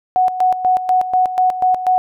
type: tone with tremolo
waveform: sine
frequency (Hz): 739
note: F#5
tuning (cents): -2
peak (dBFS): -10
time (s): 0.16-1.98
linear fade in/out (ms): 0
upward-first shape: square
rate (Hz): 4.1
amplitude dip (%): 70
effects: none